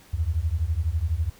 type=beating tone pair; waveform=sine; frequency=74.9 / 86.9 Hz; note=D2 / F2; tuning=+35 / -8 cents; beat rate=12 Hz; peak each=-25 dBFS; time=0.13-1.3 s; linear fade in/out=10 ms; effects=pink hiss -53 dBFS RMS until 1.39 s